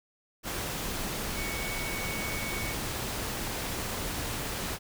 sine tone in noise, 2230 Hz, C#7, 10 cents sharp, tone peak -37 dBFS, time 1.34-2.76 s, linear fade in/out 50 ms, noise pink, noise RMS -34 dBFS, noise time 0.43-4.79 s, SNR -6 dB, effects none

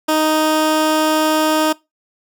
15% pulse tone, 311.1 Hz, D#4, in tune, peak -7 dBFS, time 0.08-1.73 s, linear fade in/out 10 ms, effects noise-tail reverb RT60 0.2 s tail -21 dB re dry

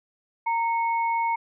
sine tone pair together, 924 / 2198 Hz, A#5 / C#7, -16 / -15 cents, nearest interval octave + minor third, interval 1501 cents, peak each -22 / -32 dBFS, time 0.46-1.36 s, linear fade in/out 10 ms, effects none

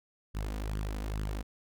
sawtooth tone with flanger, 52 Hz, G#1, 3 cents sharp, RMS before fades -35 dBFS, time 0.34-1.43 s, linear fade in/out 20 ms, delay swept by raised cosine 0.61 to 4.11 ms, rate 2.3 Hz, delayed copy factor +0.65, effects none

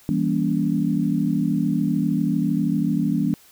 sine chord, E diminished seventh, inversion none, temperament just, 164.81 / 197.78 / 237.3 / 284.8 Hz, E3 / G3 / Bb3 / Db4, 0 / +16 / +31 / +47 cents, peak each -24 dBFS, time 0.09-3.34 s, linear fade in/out 0 ms, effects white hiss -52 dBFS RMS until 3.51 s

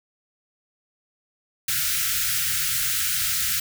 white band-stop noise, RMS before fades -24 dBFS, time 1.68-3.6 s, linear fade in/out 5 ms, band 170 to 1300 Hz, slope 96 dB/octave, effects none

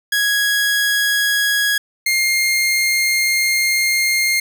sawtooth tone pair in turn, 1661.2 / 2121 Hz, G#6 / C7, 0 / +23 cents, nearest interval major third, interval 423 cents, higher second, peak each -11 dBFS, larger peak neither, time 0.12-1.78 / 2.06-4.4 s, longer second, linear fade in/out 5 ms, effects none

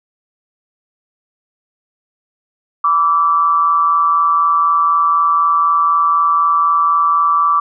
sine tone with amplitude modulation, 1160 Hz, D6, 22 cents flat, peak -7 dBFS, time 2.84-7.6 s, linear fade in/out 5 ms, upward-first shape sine, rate 164 Hz, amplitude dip 60%, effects none

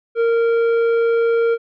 sine tone with tanh clipping, 462.4 Hz, A#4, 14 cents flat, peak -15 dBFS, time 0.15-1.58 s, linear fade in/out 50 ms, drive 9 dB, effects none

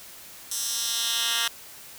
10% pulse tone with high-pass filter sweep, 232.1 Hz, A#3, 7 cents flat, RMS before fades -27 dBFS, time 0.51-1.48 s, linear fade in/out 5 ms, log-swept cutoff 6700 to 2300 Hz, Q 1.4, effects white hiss -45 dBFS RMS until 1.98 s

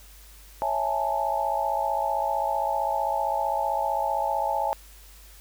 sine chord, A major seventh, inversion first, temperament equal with one note detuned, 554.4 / 659.3 / 830.6 / 886.1 Hz, C#5 / E5 / G#5 / A5, 0 / 0 / 0 / +12 cents, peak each -32 / -30 / -27 / -28 dBFS, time 0.62-4.73 s, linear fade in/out 0 ms, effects added 50 Hz sine -48 dBFS peak until 5.4 s + white hiss -52 dBFS RMS until 5.4 s

